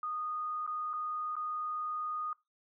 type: tone with dropouts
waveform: sine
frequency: 1234 Hz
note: D#6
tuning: 15 cents flat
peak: -34 dBFS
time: 0.03-2.33 s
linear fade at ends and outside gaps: 2 ms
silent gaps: 0.665-0.675 / 0.932-0.936 / 1.355-1.365 s
effects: noise-tail reverb RT60 0.2 s tail -20 dB re dry